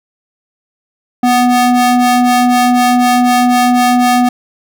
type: ring-modulated tone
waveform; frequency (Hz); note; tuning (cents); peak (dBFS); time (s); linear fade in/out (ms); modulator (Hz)
square; 247.5; B3; +4; -5; 1.23-4.29; 5; 493
effects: none